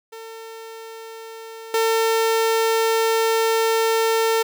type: tone with level steps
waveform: sawtooth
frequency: 450 Hz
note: A4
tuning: 39 cents sharp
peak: -31 / -13 dBFS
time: 0.12-4.43 s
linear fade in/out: 10 ms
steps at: 1.74 s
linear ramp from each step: 2 ms
effects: none